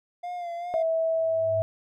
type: tone with vibrato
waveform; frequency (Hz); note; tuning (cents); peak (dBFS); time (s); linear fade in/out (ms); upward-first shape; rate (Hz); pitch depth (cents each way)
triangle; 698.5; F5; 0; -29; 0.23-0.83; 10; sine; 2.5; 40
type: tone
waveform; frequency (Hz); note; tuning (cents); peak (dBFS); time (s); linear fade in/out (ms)
sine; 651; E5; -22; -22; 0.74-1.62; 0
type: tone with exponential growth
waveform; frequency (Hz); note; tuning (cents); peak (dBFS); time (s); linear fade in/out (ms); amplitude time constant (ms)
sine; 102.9; G#2; -16; -28; 1.11-1.62; 0; 110
effects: none